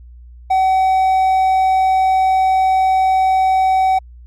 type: tone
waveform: triangle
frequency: 758 Hz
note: F#5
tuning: 42 cents sharp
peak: -9 dBFS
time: 0.5-3.99 s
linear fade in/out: 10 ms
effects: added 60 Hz sine -36 dBFS peak until 4.26 s + Opus 48 kbps